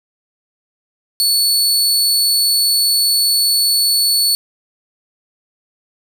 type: tone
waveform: sawtooth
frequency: 4435 Hz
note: C#8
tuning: in tune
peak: -9 dBFS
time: 1.2-4.35 s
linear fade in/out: 0 ms
effects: none